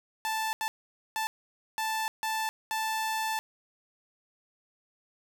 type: tone bursts at uneven times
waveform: sawtooth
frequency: 880 Hz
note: A5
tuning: in tune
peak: -25 dBFS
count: 6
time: 0.25-0.53 / 0.61-0.68 / 1.16-1.27 / 1.78-2.08 / 2.23-2.49 / 2.71-3.39 s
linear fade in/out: 0 ms
effects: none